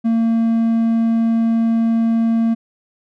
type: tone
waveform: triangle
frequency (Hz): 227.9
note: A#3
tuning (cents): -39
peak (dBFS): -11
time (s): 0.04-2.55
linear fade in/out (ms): 20
effects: none